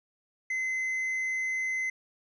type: tone with tanh clipping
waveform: sine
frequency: 2051 Hz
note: C7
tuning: 35 cents flat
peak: -29 dBFS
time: 0.5-1.9 s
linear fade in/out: 5 ms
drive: 4 dB
effects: none